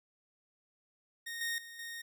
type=tone with level steps; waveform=sawtooth; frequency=1855 Hz; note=A#6; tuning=9 cents flat; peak=-36 / -30 / -44 / -38 dBFS; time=1.26-2.02 s; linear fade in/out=10 ms; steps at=1.41 / 1.58 / 1.79 s; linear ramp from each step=2 ms; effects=none